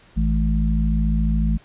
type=harmonic tone; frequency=54 Hz; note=A1; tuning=32 cents flat; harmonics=1 / 3 / 4; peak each=-18 / -23 / -24 dBFS; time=0.16-1.58 s; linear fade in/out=20 ms; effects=pink hiss -52 dBFS RMS until 1.64 s + resampled to 8000 Hz